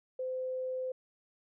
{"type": "tone", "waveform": "sine", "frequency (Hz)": 514, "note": "C5", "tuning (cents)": -31, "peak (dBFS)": -33, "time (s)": [0.19, 0.92], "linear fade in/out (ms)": 5, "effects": []}